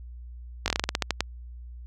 slowing click train, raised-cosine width 0.2 ms, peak -6 dBFS, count 12, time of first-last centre 0.66-1.206 s, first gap 19 ms, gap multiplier 1.18, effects added 60 Hz sine -39 dBFS peak until 1.86 s

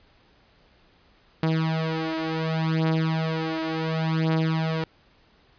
sawtooth beating tone pair, 160.1 / 160.79 Hz, D#3 / E3, +50 / -43 cents, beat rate 0.69 Hz, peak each -22 dBFS, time 1.43-4.84 s, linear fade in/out 2 ms, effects pink hiss -59 dBFS RMS until 5.58 s + resampled to 11025 Hz

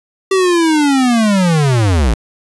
square linear sweep, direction down, 388.9 to 50.7 Hz, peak -10 dBFS, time 0.31-2.14 s, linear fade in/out 5 ms, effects resampled to 24000 Hz + 8-bit

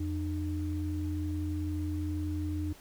sine tone pair together, 85.22 / 303.7 Hz, F2 / D#4, -42 / -42 cents, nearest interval octave + minor seventh, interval 2200 cents, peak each -32 / -35 dBFS, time 0-2.73 s, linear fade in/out 5 ms, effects pink hiss -55 dBFS RMS until 2.8 s

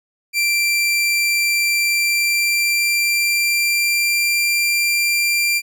sawtooth tone with pitch glide, 2356 to 2372 Hz, D7 to D7, +5 to +17 cents, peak -12 dBFS, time 0.33-5.62 s, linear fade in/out 50 ms, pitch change +12 cents, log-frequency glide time 1.82-4.42 s, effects none

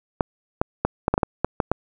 clicks, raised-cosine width 1 ms, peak -4 dBFS, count 10, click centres 0.208 / 0.615 / 0.85 / 1.081 / 1.14 / 1.179 / 1.232 / 1.446 / 1.602 / 1.716 s, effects none

